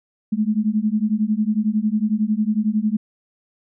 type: beating tone pair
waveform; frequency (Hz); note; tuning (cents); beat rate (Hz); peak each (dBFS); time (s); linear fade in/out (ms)
sine; 208.5 / 219.5; G#3 / A3; +7 / -4; 11; -20; 0.32-2.97; 10
effects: none